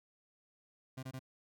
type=tone bursts; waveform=30% pulse; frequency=130.81 Hz; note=C3; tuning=in tune; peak=-39 dBFS; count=3; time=0.97-1.194 s; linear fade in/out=10 ms; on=60 ms; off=22 ms; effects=none

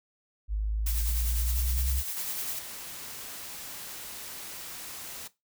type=exponential sweep; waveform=sine; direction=up; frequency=51.2 to 65.3 Hz; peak=-26 dBFS; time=0.48-2.03 s; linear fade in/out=50 ms
type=noise with tremolo; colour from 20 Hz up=blue; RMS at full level=-33 dBFS; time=0.86-2.59 s; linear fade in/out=5 ms; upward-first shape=sine; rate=9.9 Hz; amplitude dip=40%
type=noise; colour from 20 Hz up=white; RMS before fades=-41 dBFS; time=2.16-5.28 s; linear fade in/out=10 ms
effects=noise-tail reverb RT60 0.2 s tail -17 dB re dry

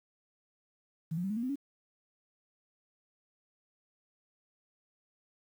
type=tone with pitch steps; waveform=sine; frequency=161.1 / 176.7 / 193.81 / 212.6 / 233.2 / 255.7 / 280.5 Hz; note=E3 / F3 / G3 / G#3 / A#3 / C4 / C#4; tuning=-39 / +21 / -19 / +41 / +1 / -40 / +21 cents; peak=-31 dBFS; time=1.11-1.558 s; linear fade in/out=10 ms; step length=64 ms; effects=10-bit

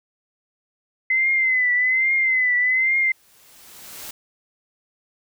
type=tone with vibrato; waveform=sine; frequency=2044 Hz; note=C7; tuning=41 cents flat; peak=-16 dBFS; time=1.1-3.12 s; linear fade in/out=5 ms; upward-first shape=triangle; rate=1.2 Hz; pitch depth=77 cents each way
type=noise with exponential growth; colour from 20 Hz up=white; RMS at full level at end=-34 dBFS; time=2.59-4.11 s; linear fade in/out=5 ms; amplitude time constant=330 ms
effects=none

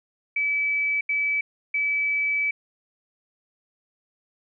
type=tone bursts at uneven times; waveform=sine; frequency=2298 Hz; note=D7; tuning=38 cents flat; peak=-21 dBFS; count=3; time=0.36-1.01 / 1.09-1.41 / 1.74-2.51 s; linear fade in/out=5 ms; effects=none

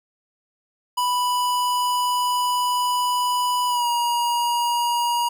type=tone with pitch glide; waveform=square; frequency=987.8 to 953.1 Hz; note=B5 to A#5; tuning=0 to +38 cents; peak=-20 dBFS; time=0.97-5.29 s; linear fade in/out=10 ms; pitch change=-62 cents; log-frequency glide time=3.67-3.88 s; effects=9-bit

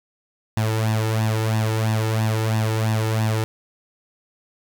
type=tone with flanger; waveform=sawtooth; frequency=110.1 Hz; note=A2; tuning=2 cents sharp; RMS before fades=-21 dBFS; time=0.57-3.44 s; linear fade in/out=0 ms; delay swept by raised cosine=1.1 to 2.3 ms; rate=3 Hz; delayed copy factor=+0.7; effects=none

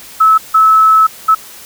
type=tone bursts at uneven times; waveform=sine; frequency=1300 Hz; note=E6; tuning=24 cents flat; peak=-4 dBFS; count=3; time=0.2-0.38 / 0.54-1.07 / 1.28-1.35 s; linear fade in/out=10 ms; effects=white hiss -34 dBFS RMS until 1.65 s

